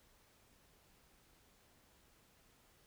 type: silence
effects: pink hiss -69 dBFS RMS until 2.86 s